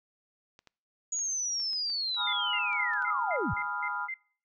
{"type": "clicks", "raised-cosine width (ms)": 0.2, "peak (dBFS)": -35, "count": 10, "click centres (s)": [0.591, 0.673, 1.191, 1.6, 1.732, 1.9, 2.146, 2.729, 2.936, 3.023]}
{"type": "linear sweep", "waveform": "sine", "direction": "down", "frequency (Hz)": [6820, 60.7], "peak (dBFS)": -29, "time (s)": [1.12, 3.54], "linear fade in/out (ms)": 5}
{"type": "chord", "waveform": "sine", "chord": "F half-diminished seventh", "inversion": "first", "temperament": "equal", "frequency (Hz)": [830.6, 987.8, 1244.5, 1396.9], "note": ["Ab5", "Cb6", "Eb6", "F6"], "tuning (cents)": [0, 0, 0, 0], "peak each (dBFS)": [-39, -36, -39, -34], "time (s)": [2.16, 4.09], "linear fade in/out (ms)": 50}
{"type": "tone bursts", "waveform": "sine", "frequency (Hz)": 2084, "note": "C7", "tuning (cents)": -7, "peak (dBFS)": -33, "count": 8, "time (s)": [2.27, 4.142], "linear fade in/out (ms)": 5, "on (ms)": 59, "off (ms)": 200}
{"effects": ["noise-tail reverb RT60 0.5 s tail -25 dB re dry"]}